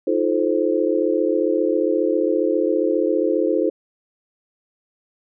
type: chord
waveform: sine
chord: F dominant seventh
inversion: third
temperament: just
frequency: 314.3 / 349.2 / 436.5 / 523.8 Hz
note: Eb4 / F4 / A4 / C5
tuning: +18 / 0 / -14 / +2 cents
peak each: -22 dBFS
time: 0.07-3.7 s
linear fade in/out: 5 ms
effects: none